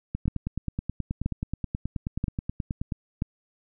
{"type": "two click trains", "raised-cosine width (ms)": 5, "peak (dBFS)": [-13, -16], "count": [4, 27], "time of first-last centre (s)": [[0.28, 3.221], [0.15, 2.922]], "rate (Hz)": [1.02, 9.38], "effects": []}